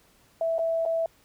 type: tone with dropouts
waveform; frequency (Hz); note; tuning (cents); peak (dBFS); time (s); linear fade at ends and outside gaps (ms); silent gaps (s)
sine; 658; E5; -3; -23; 0.41-1.06; 2; 0.583-0.591 / 0.853-0.86
effects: pink hiss -61 dBFS RMS until 1.24 s